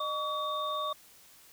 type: tone cluster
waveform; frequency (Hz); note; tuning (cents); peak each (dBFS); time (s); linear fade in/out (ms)
sine; 611 / 1136 / 3646; D#5 / C#6 / A#7; -32 / +42 / -39; -37 / -32 / -39; 0-0.93; 5
effects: white hiss -57 dBFS RMS until 1.52 s